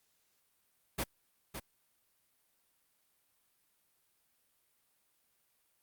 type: noise with echo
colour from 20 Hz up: pink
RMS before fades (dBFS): -34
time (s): 0.98-1.04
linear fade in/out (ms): 10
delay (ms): 560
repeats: 1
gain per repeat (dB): -8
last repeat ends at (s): 1.6
effects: white hiss -75 dBFS RMS until 5.82 s + Opus 48 kbps